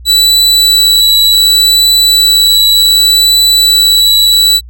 40% pulse tone with vibrato, 3951 Hz, B7, in tune, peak -3 dBFS, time 0.05-4.61 s, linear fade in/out 50 ms, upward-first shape triangle, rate 0.67 Hz, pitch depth 9 cents each way, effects added 60 Hz sine -27 dBFS peak until 4.69 s

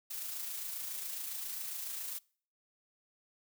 blue noise with amplitude modulation, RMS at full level -39 dBFS, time 0.1-2.19 s, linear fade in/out 10 ms, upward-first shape sine, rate 27.3 Hz, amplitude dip 35%, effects noise-tail reverb RT60 0.5 s tail -25 dB re dry

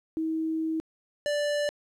sine / square tone pair in turn, 320 / 586.2 Hz, D#4 / D5, +49 / -3 cents, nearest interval minor seventh, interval 1048 cents, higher second, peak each -26 dBFS, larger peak neither, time 0.17-0.8 / 1.26-1.69 s, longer first, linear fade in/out 0 ms, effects low-pass 8000 Hz 12 dB/octave + 11-bit

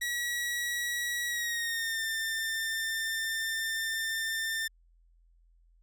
sawtooth tone with pitch glide, 1923 to 1794.2 Hz, B6 to A6, -47 to +33 cents, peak -27 dBFS, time 0.01-4.68 s, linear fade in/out 10 ms, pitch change -120 cents, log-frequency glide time 1.27-2.04 s, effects added 42 Hz sine -60 dBFS peak until 5.82 s

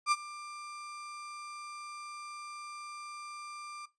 35% pulse tone with ADSR envelope, 1188 Hz, D6, 20 cents sharp, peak -21 dBFS, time 0.06-3.86 s, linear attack 57 ms, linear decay 39 ms, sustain -19 dB, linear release 10 ms, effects noise-tail reverb RT60 0.2 s tail -19 dB re dry + resampled to 22050 Hz

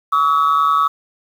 sine tone pair together, 1136 / 1286.3 Hz, C#6 / E6, +42 / -43 cents, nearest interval major second, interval 215 cents, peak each -13 dBFS, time 0.12-0.88 s, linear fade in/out 10 ms, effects tanh soft clip ceiling -8 dBFS + 7-bit

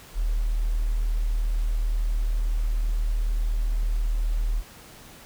sine tone, 38.89 Hz, D#1, in tune, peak -21 dBFS, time 0.14-4.63 s, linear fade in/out 50 ms, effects pink hiss -47 dBFS RMS until 5.25 s

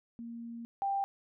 sine tone pair in turn, 233.1 / 790 Hz, A#3 / G5, 0 / +13 cents, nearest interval octave + major sixth, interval 2113 cents, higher second, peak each -40 / -29 dBFS, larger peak second, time 0.19-0.65 / 0.82-1.04 s, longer first, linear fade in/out 0 ms, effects none

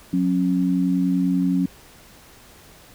sine tone pair together, 181.9 / 272.5 Hz, F#3 / C#4, -29 / -29 cents, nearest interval perfect fifth, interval 700 cents, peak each -20 dBFS, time 0.13-1.66 s, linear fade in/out 5 ms, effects pink hiss -48 dBFS RMS until 2.94 s

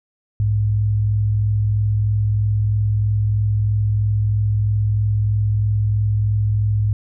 sine tone pair together, 61.74 / 104.83 Hz, B1 / G#2, 0 / +17 cents, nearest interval major sixth, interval 917 cents, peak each -26 / -15 dBFS, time 0.4-6.93 s, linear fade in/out 0 ms, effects none

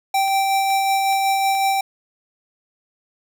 square tone with tremolo, 780 Hz, G5, 9 cents flat, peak -16 dBFS, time 0.14-1.81 s, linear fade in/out 5 ms, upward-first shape sine, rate 5.4 Hz, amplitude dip 25%
click train, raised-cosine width 0.2 ms, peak -23 dBFS, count 4, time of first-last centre 0.28-1.551 s, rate 2.36 Hz
effects none

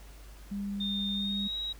sine tone, 200.6 Hz, G3, 40 cents sharp, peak -32 dBFS, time 0.51-1.48 s, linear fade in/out 10 ms
sine tone with pitch glide, 3640 to 3830 Hz, A#7 to A#7, -42 to +46 cents, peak -32 dBFS, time 0.8-1.73 s, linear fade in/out 10 ms, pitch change +88 cents, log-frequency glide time 1.13-1.56 s
effects added 50 Hz sine -47 dBFS peak until 1.79 s + pink hiss -56 dBFS RMS until 1.79 s

